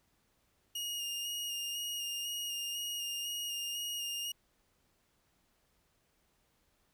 sawtooth tone with vibrato, 2849 Hz, F7, 34 cents sharp, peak -33 dBFS, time 0.75-4.32 s, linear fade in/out 5 ms, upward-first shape square, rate 2 Hz, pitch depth 16 cents each way, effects pink hiss -74 dBFS RMS until 6.93 s

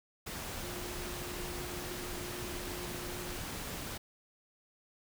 sine tone in noise, 355.7 Hz, F4, 32 cents sharp, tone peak -45 dBFS, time 0.63-3.37 s, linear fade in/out 10 ms, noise pink, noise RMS -41 dBFS, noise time 0.26-3.98 s, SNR -7 dB, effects none

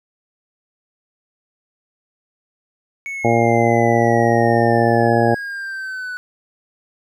triangle exponential sweep, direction down, 2222 to 1480 Hz, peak -23 dBFS, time 3.06-6.17 s, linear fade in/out 0 ms
harmonic tone, 116.54 Hz, A#2, in tune, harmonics 1 / 2 / 3 / 4 / 5 / 6 / 7, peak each -20 / -20 / -20 / -20 / -20 / -20 / -20 dBFS, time 3.24-5.35 s, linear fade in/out 10 ms
effects none

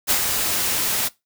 white noise with ADSR envelope, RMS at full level -17 dBFS, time 0.07-1.09 s, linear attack 38 ms, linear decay 78 ms, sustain -5 dB, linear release 21 ms, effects noise-tail reverb RT60 0.2 s tail -20 dB re dry

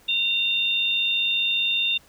sine tone pair together, 2760 / 3625 Hz, F7 / A#7, -21 / -49 cents, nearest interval perfect fourth, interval 472 cents, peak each -24 / -22 dBFS, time 0.08-1.98 s, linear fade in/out 10 ms, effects pink hiss -55 dBFS RMS until 2.08 s

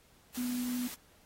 sine tone in noise, 246.9 Hz, B3, in tune, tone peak -32 dBFS, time 0.37-0.88 s, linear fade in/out 10 ms, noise white, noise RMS -44 dBFS, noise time 0.34-0.95 s, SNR +9 dB, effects pink hiss -64 dBFS RMS until 1.25 s + AAC 48 kbps

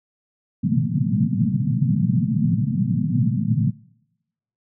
pink band-pass noise, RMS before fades -20 dBFS, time 0.63-3.71 s, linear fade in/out 10 ms, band 110 to 240 Hz, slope 96 dB/octave, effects noise-tail reverb RT60 0.9 s tail -24 dB re dry

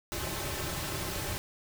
pink noise with comb filter, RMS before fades -35 dBFS, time 0.12-1.38 s, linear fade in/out 0 ms, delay 4.2 ms, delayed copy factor -0.6, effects none

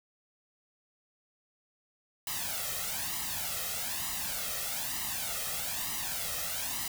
white noise with flanger, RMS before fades -35 dBFS, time 2.27-6.88 s, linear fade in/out 2 ms, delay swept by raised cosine 1 to 1.58 ms, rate 1.1 Hz, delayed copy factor +0.75, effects none

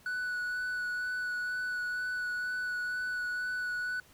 triangle tone with vibrato, 1480 Hz, F#6, in tune, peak -30 dBFS, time 0.06-4 s, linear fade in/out 2 ms, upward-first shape sine, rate 2.1 Hz, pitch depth 13 cents each way, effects pink hiss -60 dBFS RMS until 4.13 s

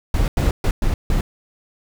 brown noise bursts at uneven times, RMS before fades -17 dBFS, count 5, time 0.14-0.28 / 0.37-0.51 / 0.64-0.71 / 0.82-0.94 / 1.1-1.21 s, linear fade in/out 2 ms, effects none

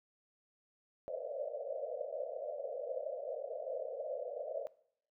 pink band-pass noise, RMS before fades -41 dBFS, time 1.08-4.67 s, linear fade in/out 0 ms, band 490 to 650 Hz, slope 96 dB/octave, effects noise-tail reverb RT60 0.7 s tail -21 dB re dry

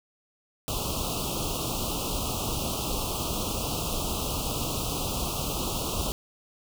pink band-stop noise, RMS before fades -30 dBFS, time 0.68-6.12 s, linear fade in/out 0 ms, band 1300 to 2600 Hz, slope 96 dB/octave, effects none

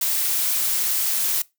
blue noise, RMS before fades -22 dBFS, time 0.01-1.42 s, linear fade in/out 5 ms, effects noise-tail reverb RT60 0.2 s tail -21 dB re dry

